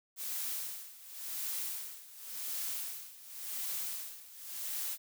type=noise with tremolo; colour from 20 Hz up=blue; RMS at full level=-37 dBFS; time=0.16-4.98 s; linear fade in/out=50 ms; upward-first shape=sine; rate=0.91 Hz; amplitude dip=85%; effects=none